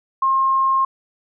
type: tone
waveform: sine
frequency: 1068 Hz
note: C6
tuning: 35 cents sharp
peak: -14 dBFS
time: 0.22-0.85 s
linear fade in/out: 5 ms
effects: none